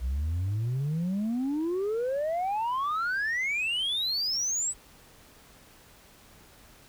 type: exponential sweep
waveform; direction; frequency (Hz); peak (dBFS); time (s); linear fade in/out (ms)
sine; up; 59.6 to 8080; -24; 0-4.74; 50
effects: tanh soft clip ceiling -25 dBFS + pink hiss -55 dBFS RMS until 6.88 s